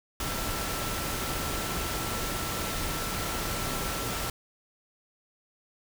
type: tone in noise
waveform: sine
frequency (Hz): 1340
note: E6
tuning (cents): +28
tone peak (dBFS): -40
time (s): 0.2-4.3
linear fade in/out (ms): 2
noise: pink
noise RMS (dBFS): -32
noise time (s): 0.2-4.3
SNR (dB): -11
effects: none